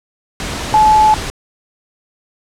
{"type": "tone in noise", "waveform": "sine", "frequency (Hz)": 861, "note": "A5", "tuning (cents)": -38, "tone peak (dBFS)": -6, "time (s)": [0.74, 1.14], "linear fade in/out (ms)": 0, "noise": "pink", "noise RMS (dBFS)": -22, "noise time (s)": [0.4, 1.3], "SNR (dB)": 13, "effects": ["low-pass 8000 Hz 12 dB/octave"]}